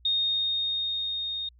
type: tone with level ramp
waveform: sine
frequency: 3699 Hz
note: A#7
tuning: 14 cents flat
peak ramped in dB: -22 to -30 dBFS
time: 0.05-1.49 s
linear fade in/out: 5 ms
effects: added 60 Hz sine -54 dBFS peak until 1.59 s